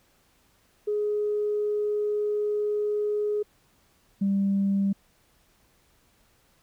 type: tone pair in turn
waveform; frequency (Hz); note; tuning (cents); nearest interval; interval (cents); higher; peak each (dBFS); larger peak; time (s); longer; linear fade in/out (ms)
sine; 418 / 197.27; G#4 / G3; +11 / +11; octave + minor second; 1300; first; -23 / -20; second; 0.87-3.43 / 4.21-4.93; first; 10
effects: tanh soft clip ceiling -17 dBFS + pink hiss -64 dBFS RMS until 6.62 s